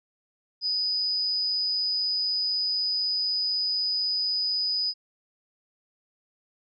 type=tone with amplitude modulation; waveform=sine; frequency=4978 Hz; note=D#8; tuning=in tune; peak=-22 dBFS; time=0.61-4.94 s; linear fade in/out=50 ms; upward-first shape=sine; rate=188 Hz; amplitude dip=40%; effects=none